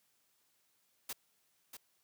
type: noise with echo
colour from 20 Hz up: white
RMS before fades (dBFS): -41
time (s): 1.09-1.13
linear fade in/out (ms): 5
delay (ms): 640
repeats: 1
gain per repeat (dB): -8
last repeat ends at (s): 1.77
effects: white hiss -75 dBFS RMS until 2.03 s + high-pass 80 Hz 12 dB/octave